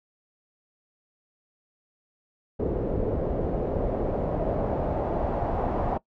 pink noise with low-pass filter sweep, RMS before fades -27 dBFS, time 2.59-5.98 s, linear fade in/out 10 ms, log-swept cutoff 460 to 770 Hz, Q 2.4, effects noise-tail reverb RT60 0.1 s tail -21 dB re dry

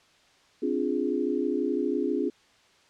sine chord, D half-diminished seventh, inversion third, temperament equal, 261.6 / 293.7 / 349.2 / 415.3 Hz, C4 / D4 / F4 / Ab4, 0 / 0 / 0 / 0 cents, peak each -30 dBFS, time 0.62-2.3 s, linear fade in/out 10 ms, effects white hiss -60 dBFS RMS until 2.89 s + low-pass 5000 Hz 12 dB/octave

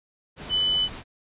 sine tone in noise, 3000 Hz, F#7, 23 cents sharp, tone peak -20 dBFS, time 0.49-0.89 s, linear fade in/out 50 ms, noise pink, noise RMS -38 dBFS, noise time 0.36-1.04 s, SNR +15 dB, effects resampled to 8000 Hz

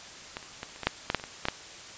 clicks, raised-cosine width 0.3 ms, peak -18 / -30 / -19 / -29 / -18 / -6 / -10 / -8 / -24 / -22 / -12 / -9 dBFS, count 12, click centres 0.369 / 0.428 / 0.631 / 0.761 / 0.833 / 0.87 / 1.101 / 1.147 / 1.198 / 1.239 / 1.454 / 1.485 s, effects white hiss -45 dBFS RMS until 1.97 s + resampled to 16000 Hz

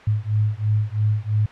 sine beating tone pair, 104.9 / 107.9 Hz, G#2 / A2, +18 / -33 cents, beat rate 3 Hz, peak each -21 dBFS, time 0.07-1.46 s, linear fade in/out 5 ms, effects white hiss -43 dBFS RMS until 1.51 s + low-pass 2000 Hz 12 dB/octave

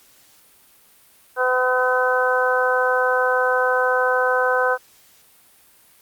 harmonic tone, 253.5 Hz, B3, 45 cents sharp, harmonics 2 / 3 / 4 / 5 / 6, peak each -20 / -25 / -24 / -26 / -21 dBFS, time 1.36-4.78 s, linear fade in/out 50 ms, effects white hiss -53 dBFS RMS until 6.01 s + Opus 48 kbps

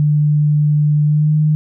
sine tone with pitch glide, 149.1 to 152.94 Hz, D3 to D#3, +27 to -29 cents, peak -10 dBFS, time 0-1.55 s, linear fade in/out 0 ms, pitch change +44 cents, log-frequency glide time 1.05-1.34 s, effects none

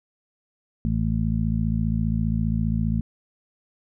harmonic tone, 55 Hz, A1, in tune, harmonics 1 / 2 / 3 / 4, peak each -26 / -26 / -26 / -26 dBFS, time 0.85-3.01 s, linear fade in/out 0 ms, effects none

